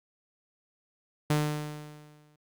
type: tone with exponential decay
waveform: sawtooth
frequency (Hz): 150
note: D3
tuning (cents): +37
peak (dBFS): -18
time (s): 1.3-2.36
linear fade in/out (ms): 5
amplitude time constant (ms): 230
effects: Opus 48 kbps